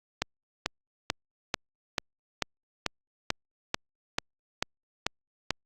click train, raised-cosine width 0.2 ms, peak -8 dBFS, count 13, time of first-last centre 0.22-5.506 s, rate 2.27 Hz, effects Opus 48 kbps

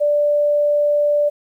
sine tone, 587.3 Hz, D5, in tune, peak -13 dBFS, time 0-1.3 s, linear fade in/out 20 ms, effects 9-bit

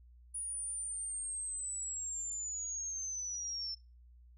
sine linear sweep, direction down, 9720 to 5330 Hz, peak -37 dBFS, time 0.34-3.75 s, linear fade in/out 10 ms, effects noise-tail reverb RT60 0.3 s tail -24 dB re dry + added 60 Hz sine -56 dBFS peak until 4.37 s

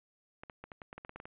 clicks, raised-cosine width 0.5 ms, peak -30 dBFS, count 12, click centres 0.435 / 0.498 / 0.64 / 0.718 / 0.818 / 0.929 / 0.98 / 1.049 / 1.094 / 1.16 / 1.201 / 1.255 s, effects resampled to 8000 Hz

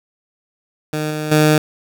15% pulse tone with level steps, 153.1 Hz, D#3, 28 cents flat, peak -13 / -15 / -4 dBFS, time 0.93-1.58 s, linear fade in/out 2 ms, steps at 1.1 / 1.31 s, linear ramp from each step 10 ms, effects none

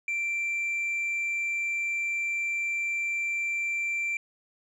sine tone, 2352 Hz, D7, 2 cents sharp, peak -24 dBFS, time 0.08-4.17 s, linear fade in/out 2 ms, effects tanh soft clip ceiling -26 dBFS

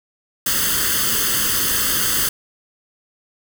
white noise with comb filter, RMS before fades -19 dBFS, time 0.46-2.29 s, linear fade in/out 5 ms, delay 0.63 ms, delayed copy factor +0.8, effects none

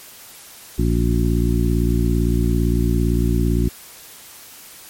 harmonic tone with a mistuned harmonic, 57.7 Hz, A#1, 17 cents flat, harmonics 1 / 2 / 3 / 4 / 5 / 6, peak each -18 / -21 / -23 / -24 / -25 / -26 dBFS, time 0.78-3.69 s, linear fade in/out 10 ms, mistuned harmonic 6, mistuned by +53 cents, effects white hiss -41 dBFS RMS until 4.89 s + MP3 64 kbps

